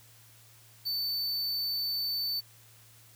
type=tone; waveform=square; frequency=4526 Hz; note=C#8; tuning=35 cents sharp; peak=-30 dBFS; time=0.85-2.41 s; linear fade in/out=20 ms; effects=added 113 Hz sine -59 dBFS peak until 3.15 s + white hiss -58 dBFS RMS until 3.15 s